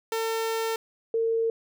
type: tone pair in turn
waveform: sawtooth / sine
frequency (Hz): 450 / 454.4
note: A4 / A#4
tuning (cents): +39 / -44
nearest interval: unison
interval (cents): 17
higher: second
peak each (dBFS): -22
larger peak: neither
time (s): 0.12-0.76 / 1.14-1.5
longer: first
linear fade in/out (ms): 2
effects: none